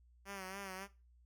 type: tone with vibrato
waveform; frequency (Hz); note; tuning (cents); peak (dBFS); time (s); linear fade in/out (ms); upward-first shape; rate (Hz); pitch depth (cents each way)
5% pulse; 192.8; G3; -28; -33; 0.25-0.88; 50; sine; 3.6; 63
effects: noise-tail reverb RT60 0.3 s tail -18 dB re dry + added 60 Hz sine -63 dBFS peak until 1.25 s